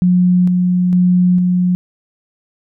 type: tone with tremolo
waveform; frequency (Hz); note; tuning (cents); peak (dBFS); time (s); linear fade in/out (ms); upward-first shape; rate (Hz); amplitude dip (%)
sine; 180; F#3; -47; -8; 0.02-1.75; 0; square; 1.1; 25
effects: none